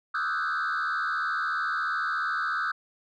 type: tone with frequency modulation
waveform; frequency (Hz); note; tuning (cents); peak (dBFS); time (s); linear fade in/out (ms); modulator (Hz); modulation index
sine; 1396.9; F6; 0; -23; 0.14-2.72; 10; 77; 2.5
effects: tanh soft clip ceiling -25 dBFS